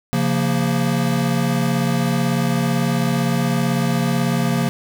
square chord, Bb minor, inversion first, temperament equal with one note detuned, 136.68 / 174.61 / 233.1 Hz, Db3 / F3 / Bb3, -24 / 0 / 0 cents, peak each -22 dBFS, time 0.13-4.69 s, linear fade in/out 0 ms, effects 8-bit

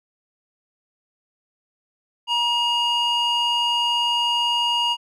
square tone with band-pass filter, 951 Hz, A#5, 34 cents sharp, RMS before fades -21 dBFS, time 2.27-4.97 s, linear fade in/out 50 ms, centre 2300 Hz, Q 4.3, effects none

